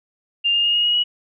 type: tone with pitch steps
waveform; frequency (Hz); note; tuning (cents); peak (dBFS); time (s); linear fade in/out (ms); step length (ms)
sine; 2800 / 2823 / 2846 / 2869 / 2892 / 2916; F7 / F7 / F7 / F7 / F#7 / F#7; +4 / +18 / +32 / +46 / -40 / -26; -15; 0.44-1.04; 20; 100
effects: none